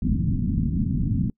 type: low-pass noise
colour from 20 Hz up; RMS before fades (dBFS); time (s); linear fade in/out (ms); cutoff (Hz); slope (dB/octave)
white; -23; 0.02-1.3; 2; 250; 48
effects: noise-tail reverb RT60 0.1 s tail -26 dB re dry